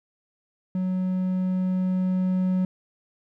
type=tone with level ramp; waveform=triangle; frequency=185 Hz; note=F#3; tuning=in tune; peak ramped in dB=-21 to -18 dBFS; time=0.75-2.65 s; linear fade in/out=2 ms; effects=none